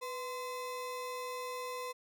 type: ring-modulated tone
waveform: square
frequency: 767 Hz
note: G5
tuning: 38 cents flat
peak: -36 dBFS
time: 0.01-1.93 s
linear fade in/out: 20 ms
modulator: 270 Hz
effects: none